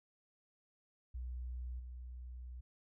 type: tone with level steps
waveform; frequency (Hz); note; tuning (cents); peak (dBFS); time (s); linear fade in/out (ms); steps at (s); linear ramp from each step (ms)
sine; 61.74; B1; 0; -40 / -45; 1.14-2.61; 10; 1.79; 10
effects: none